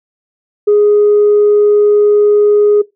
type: tone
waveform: sine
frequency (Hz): 415.3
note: G#4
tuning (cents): 0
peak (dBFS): -4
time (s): 0.67-2.82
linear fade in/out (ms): 10
effects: noise-tail reverb RT60 0.2 s tail -21 dB re dry + tanh soft clip ceiling -2 dBFS